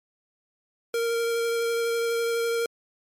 square tone with vibrato, 464.1 Hz, A#4, 8 cents flat, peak -24 dBFS, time 0.94-2.66 s, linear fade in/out 2 ms, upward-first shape sine, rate 12 Hz, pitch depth 10 cents each way, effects MP3 64 kbps

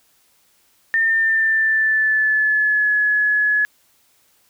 sine tone with pitch glide, 1809 to 1697.6 Hz, A6 to G#6, +48 to +38 cents, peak -14 dBFS, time 0.94-3.65 s, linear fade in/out 0 ms, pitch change -110 cents, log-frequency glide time 1.05-2.92 s, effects white hiss -59 dBFS RMS until 4.49 s

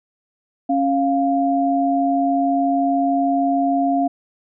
sine tone pair together, 275.1 / 698.5 Hz, C#4 / F5, -13 / 0 cents, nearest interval octave + major third, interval 1613 cents, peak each -18 dBFS, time 0.69-4.08 s, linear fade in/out 10 ms, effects none

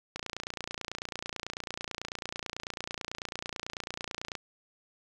click train, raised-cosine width 0.2 ms, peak -18 dBFS, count 123, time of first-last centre 0.16-4.352 s, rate 29.1 Hz, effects none

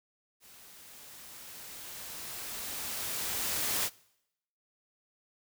white noise with level ramp, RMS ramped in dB -55 to -30 dBFS, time 0.4-3.9 s, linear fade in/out 50 ms, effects noise-tail reverb RT60 0.8 s tail -23 dB re dry

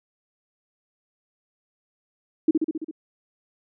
sine tone with echo, 316.9 Hz, D#4, 32 cents sharp, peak -13 dBFS, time 2.48-2.51 s, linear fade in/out 5 ms, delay 67 ms, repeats 6, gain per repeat -3 dB, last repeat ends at 2.912 s, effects none

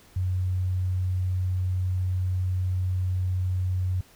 sine tone, 92 Hz, F#2, 9 cents flat, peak -23 dBFS, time 0.16-4.01 s, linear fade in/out 5 ms, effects pink hiss -55 dBFS RMS until 4.15 s

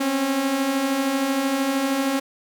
sawtooth beating tone pair, 260 / 273 Hz, C4 / C#4, -11 / -26 cents, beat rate 13 Hz, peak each -25 / -17 dBFS, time 0-2.2 s, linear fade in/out 10 ms, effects none

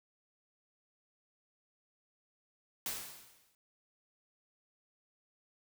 white noise with exponential decay, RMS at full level -36 dBFS, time 2.86-3.55 s, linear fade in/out 1 ms, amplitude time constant 150 ms, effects none

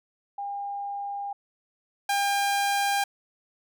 sine / sawtooth tone pair in turn, 805 / 802 Hz, G5 / G5, +46 / +39 cents, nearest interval unison, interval 7 cents, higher first, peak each -30 / -19 dBFS, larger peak second, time 0.38-1.33 / 2.09-3.04 s, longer neither, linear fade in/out 5 ms, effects none

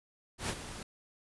pink noise with ADSR envelope, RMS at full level -33 dBFS, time 0.38-0.83 s, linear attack 110 ms, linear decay 53 ms, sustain -11 dB, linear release 5 ms, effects resampled to 24000 Hz

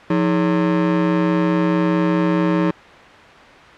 35% pulse ring-modulated tone, 246.3 Hz, B3, 5 cents flat, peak -10 dBFS, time 0.1-2.71 s, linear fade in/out 5 ms, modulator 70.8 Hz, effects white hiss -40 dBFS RMS until 3.77 s + low-pass 2000 Hz 12 dB/octave

